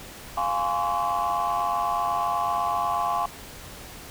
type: chord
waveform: sine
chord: Db major seventh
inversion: first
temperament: equal with one note detuned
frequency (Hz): 698.5 / 830.6 / 1046.5 / 1134.6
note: F5 / Ab5 / C6 / Db6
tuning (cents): 0 / 0 / 0 / +40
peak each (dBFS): -27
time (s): 0.37-3.26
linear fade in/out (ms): 5
effects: tanh soft clip ceiling -17 dBFS + pink hiss -42 dBFS RMS until 4.1 s